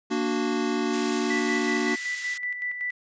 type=chord; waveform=square; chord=Bb augmented; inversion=none; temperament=equal; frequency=233.1 / 293.7 / 370 Hz; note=Bb3 / D4 / F#4; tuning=0 / 0 / 0 cents; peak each=-29 dBFS; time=0.1-1.96 s; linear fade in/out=20 ms
type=high-pass noise; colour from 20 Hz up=white; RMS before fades=-35 dBFS; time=0.93-2.38 s; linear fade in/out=5 ms; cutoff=1500 Hz; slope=24 dB/octave
type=tone with tremolo; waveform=sine; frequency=1975.5 Hz; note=B6; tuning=in tune; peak=-26 dBFS; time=1.3-2.91 s; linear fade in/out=5 ms; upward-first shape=square; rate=5.3 Hz; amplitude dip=50%
effects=resampled to 16000 Hz